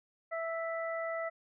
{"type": "harmonic tone", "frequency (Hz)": 659.3, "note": "E5", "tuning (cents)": 0, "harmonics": [1, 2, 3], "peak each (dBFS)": [-35, -41, -41], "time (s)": [0.31, 1.3], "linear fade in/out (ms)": 20, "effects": []}